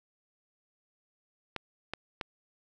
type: clicks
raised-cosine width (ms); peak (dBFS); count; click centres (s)
0.3; -18; 3; 1.563 / 1.936 / 2.212
effects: none